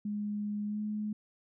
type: tone with pitch glide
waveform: sine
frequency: 207.7 to 211.5 Hz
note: G#3 to G#3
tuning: 0 to +32 cents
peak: -32 dBFS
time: 0.05-1.13 s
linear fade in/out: 5 ms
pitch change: +32 cents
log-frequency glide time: 0.66-0.8 s
effects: none